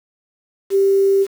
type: tone with quantisation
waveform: sine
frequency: 392 Hz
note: G4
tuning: in tune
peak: -11 dBFS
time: 0.7-1.27 s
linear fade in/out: 50 ms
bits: 6
effects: none